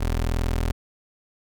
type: tone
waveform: 25% pulse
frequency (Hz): 41.3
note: E1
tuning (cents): +4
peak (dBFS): -18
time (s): 0-0.72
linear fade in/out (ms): 10
effects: none

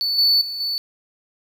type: tone with level steps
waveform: triangle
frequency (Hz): 4476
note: C#8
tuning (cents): +16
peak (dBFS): -18 / -12 / -25 / -20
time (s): 0.01-0.78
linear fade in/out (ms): 0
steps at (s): 0.18 / 0.41 / 0.6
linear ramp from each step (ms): 5
effects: 8-bit

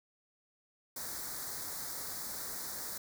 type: band-stop noise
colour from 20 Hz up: white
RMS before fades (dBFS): -41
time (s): 0.96-2.98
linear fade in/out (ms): 5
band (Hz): 2000 to 4000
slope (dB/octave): 48
effects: none

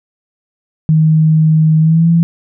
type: tone with pitch glide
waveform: sine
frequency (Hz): 157.3 to 167.62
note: D#3 to E3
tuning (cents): +19 to +29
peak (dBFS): -6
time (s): 0.89-2.23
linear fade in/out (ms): 0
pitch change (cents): +110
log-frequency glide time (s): 1.8-2.09
effects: none

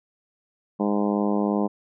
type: harmonic tone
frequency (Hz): 102.8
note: G#2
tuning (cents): -17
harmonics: 2 / 3 / 4 / 5 / 6 / 7 / 8 / 9 / 10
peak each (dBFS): -23 / -27 / -29 / -31 / -33 / -34 / -35 / -36 / -37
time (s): 0.79-1.68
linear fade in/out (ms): 20
effects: none

